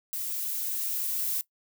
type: noise with level ramp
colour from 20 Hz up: violet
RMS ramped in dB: -33 to -29 dBFS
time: 0.13-1.41 s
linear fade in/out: 0 ms
effects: noise-tail reverb RT60 0.1 s tail -19 dB re dry